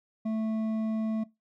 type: tone with hard clipping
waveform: sine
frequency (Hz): 220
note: A3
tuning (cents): 0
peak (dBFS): -29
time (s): 0.25-1.24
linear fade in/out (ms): 10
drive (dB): 7
effects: noise-tail reverb RT60 0.2 s tail -20 dB re dry